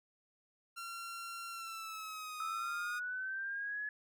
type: tone with pitch glide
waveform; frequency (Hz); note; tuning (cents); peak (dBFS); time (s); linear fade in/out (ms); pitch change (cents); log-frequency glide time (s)
sawtooth; 1370 to 1234.7; F6 to D#6; -34 to -14; -39; 0.76-3; 20; -180; 1.5-2.44
type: linear sweep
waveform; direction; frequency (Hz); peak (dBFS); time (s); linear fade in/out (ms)
sine; up; 1298 to 1707; -37; 2.4-3.89; 2
effects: none